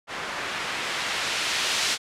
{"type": "noise with low-pass filter sweep", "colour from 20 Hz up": "blue", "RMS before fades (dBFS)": -28, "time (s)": [0.07, 1.98], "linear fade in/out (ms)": 50, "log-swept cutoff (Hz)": [1400, 4200], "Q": 0.75, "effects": ["low-pass 12000 Hz 12 dB/octave"]}